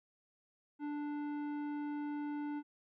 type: tone with tanh clipping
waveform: sine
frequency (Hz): 293.7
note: D4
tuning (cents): 0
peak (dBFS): -39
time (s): 0.79-2.63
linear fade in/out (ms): 50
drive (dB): 13
effects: none